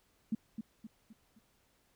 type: tone with echo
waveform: sine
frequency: 220.5 Hz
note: A3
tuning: 4 cents sharp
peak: -29 dBFS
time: 0.32-0.35 s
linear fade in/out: 5 ms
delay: 260 ms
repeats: 4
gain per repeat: -7 dB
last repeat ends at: 1.39 s
effects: pink hiss -72 dBFS RMS until 1.95 s